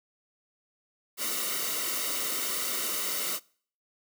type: noise with comb filter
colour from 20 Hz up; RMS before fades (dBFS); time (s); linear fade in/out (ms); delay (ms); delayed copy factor
white; -31; 1.17-3.4; 50; 1.2; -0.65
effects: noise-tail reverb RT60 0.5 s tail -24 dB re dry + high-pass 200 Hz 12 dB/octave